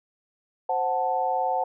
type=chord; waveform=sine; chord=F# diminished; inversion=second; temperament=equal; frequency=523.3 / 740 / 880 Hz; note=C5 / F#5 / A5; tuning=0 / 0 / 0 cents; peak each=-29 / -25 / -27 dBFS; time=0.69-1.64 s; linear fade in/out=5 ms; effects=none